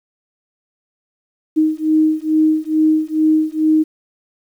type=beating tone pair; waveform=sine; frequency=311.1 / 313.4 Hz; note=D#4 / D#4; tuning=0 / +13 cents; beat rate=2.3 Hz; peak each=-15 dBFS; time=1.56-3.84 s; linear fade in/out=20 ms; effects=8-bit